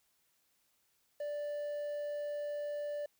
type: tone with quantisation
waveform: triangle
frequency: 587 Hz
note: D5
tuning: 1 cent flat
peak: -34 dBFS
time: 1.2-3.06 s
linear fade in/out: 5 ms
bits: 10
effects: white hiss -75 dBFS RMS until 3.19 s